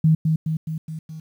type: tone with echo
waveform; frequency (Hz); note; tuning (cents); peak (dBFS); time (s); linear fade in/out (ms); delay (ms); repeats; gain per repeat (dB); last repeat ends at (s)
sine; 158.5; D#3; +32; -12; 0.04-0.15; 5; 210; 5; -4; 1.2
effects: 9-bit